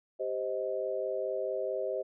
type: chord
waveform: sine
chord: C minor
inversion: second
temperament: just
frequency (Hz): 392.4 / 523.3 / 627.9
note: G4 / C5 / Eb5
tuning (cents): +2 / 0 / +16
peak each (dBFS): -36 / -34 / -35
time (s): 0.19-2.03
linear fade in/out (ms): 20
effects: none